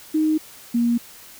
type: tone pair in turn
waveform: sine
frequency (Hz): 311.1 / 236.4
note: D#4 / A#3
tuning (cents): 0 / +24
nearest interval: perfect fourth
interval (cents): 476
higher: first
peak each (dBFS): -16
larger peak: neither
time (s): 0.14-0.38 / 0.74-0.98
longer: neither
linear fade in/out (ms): 10
effects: white hiss -44 dBFS RMS until 1.39 s